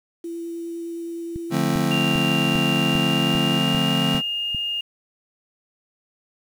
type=tone with vibrato; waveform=sine; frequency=336.5 Hz; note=E4; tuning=36 cents sharp; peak=-28 dBFS; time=0.24-3.59 s; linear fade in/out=5 ms; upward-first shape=triangle; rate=9.7 Hz; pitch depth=9 cents each way
type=click train; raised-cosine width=5 ms; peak=-20 dBFS; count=9; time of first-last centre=1.36-4.547 s; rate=2.51 Hz
type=chord; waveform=square; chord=D minor seventh; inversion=none; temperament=just; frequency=146.83 / 176.2 / 220.2 / 264.3 Hz; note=D3 / F3 / A3 / C4; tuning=0 / +16 / +2 / +18 cents; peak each=-26 dBFS; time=1.5-4.22 s; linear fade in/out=50 ms
type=tone with pitch glide; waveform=sine; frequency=2787 to 2831 Hz; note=F7 to F7; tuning=-4 to +23 cents; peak=-23 dBFS; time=1.91-4.81 s; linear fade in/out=5 ms; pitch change=+27 cents; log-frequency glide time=2.76-4.25 s
effects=8-bit